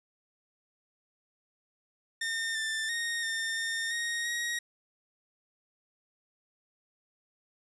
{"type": "tone with pitch steps", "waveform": "sawtooth", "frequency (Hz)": [1818, 1777, 1857, 1810, 1820, 1868, 1889], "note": ["A#6", "A6", "A#6", "A6", "A#6", "A#6", "A#6"], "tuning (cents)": [-44, 17, -7, 48, -42, 3, 22], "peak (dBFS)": -27, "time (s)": [2.21, 4.59], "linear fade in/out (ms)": 5, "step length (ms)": 340, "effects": ["resampled to 24000 Hz", "10-bit"]}